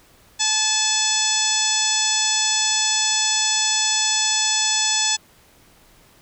harmonic tone, 865 Hz, A5, 30 cents flat, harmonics 1 / 2 / 3 / 4 / 5 / 6 / 7 / 8 / 9, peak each -29 / -30 / -29 / -24 / -29 / -25 / -26 / -26 / -24 dBFS, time 0.39-5.17 s, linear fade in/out 20 ms, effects pink hiss -53 dBFS RMS until 6.21 s

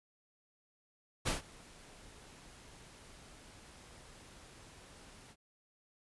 pink noise with ADSR envelope, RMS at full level -32 dBFS, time 1.25-5.36 s, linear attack 23 ms, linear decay 140 ms, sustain -24 dB, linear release 56 ms, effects resampled to 24000 Hz

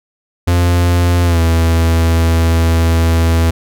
45% pulse tone with pitch glide, 87.31 to 82.7 Hz, F2 to E2, 0 to +6 cents, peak -9 dBFS, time 0.47-3.51 s, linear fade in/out 10 ms, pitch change -94 cents, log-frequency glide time 1.24-1.4 s, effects none

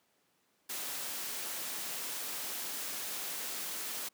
white noise, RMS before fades -39 dBFS, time 0.69-4.09 s, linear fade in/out 10 ms, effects pink hiss -73 dBFS RMS until 4.13 s + high-pass 200 Hz 12 dB/octave

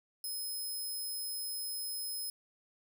5% pulse tone, 5130 Hz, E8, 48 cents flat, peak -31 dBFS, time 0.24-2.3 s, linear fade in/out 2 ms, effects none

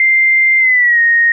sine tone with pitch glide, 2093 to 1864.7 Hz, C7 to A#6, 0 to 0 cents, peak -7 dBFS, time 0-1.32 s, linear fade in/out 2 ms, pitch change -200 cents, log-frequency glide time 0.59-1 s, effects none

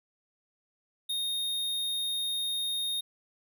square tone, 3700 Hz, A#7, 14 cents flat, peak -30 dBFS, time 1.09-3.01 s, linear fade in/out 10 ms, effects none

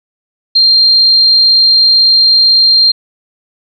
sine tone, 4186 Hz, C8, in tune, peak -4 dBFS, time 0.55-2.92 s, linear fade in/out 10 ms, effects none

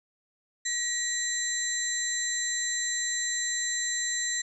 sine tone cluster, 1902 / 3988 / 6130 / 7390 Hz, A#6 / B7 / G8 / A#8, +34 / +16 / -40 / -16 cents, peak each -32 / -35 / -39 / -30 dBFS, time 0.65-4.42 s, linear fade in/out 10 ms, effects none

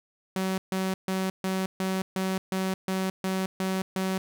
sawtooth tone bursts, 189 Hz, F#3, 37 cents sharp, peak -22 dBFS, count 11, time 0.36-4.18 s, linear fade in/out 2 ms, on 220 ms, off 140 ms, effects none

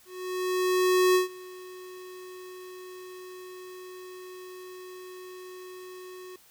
square tone with ADSR envelope, 367.4 Hz, F#4, 12 cents flat, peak -19 dBFS, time 0.05-6.36 s, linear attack 1100 ms, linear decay 130 ms, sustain -23 dB, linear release 3 ms, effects white hiss -58 dBFS RMS until 6.5 s

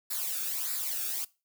blue noise with flanger, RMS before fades -33 dBFS, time 0.1-1.25 s, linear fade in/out 10 ms, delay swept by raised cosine 0.32 to 1.01 ms, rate 1.6 Hz, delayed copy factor -0.7, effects noise-tail reverb RT60 0.3 s tail -22 dB re dry

